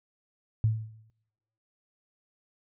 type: tone with exponential decay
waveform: sine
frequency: 110 Hz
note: A2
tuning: in tune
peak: -19 dBFS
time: 0.64-1.1 s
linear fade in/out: 0 ms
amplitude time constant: 100 ms
effects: noise-tail reverb RT60 0.9 s tail -22 dB re dry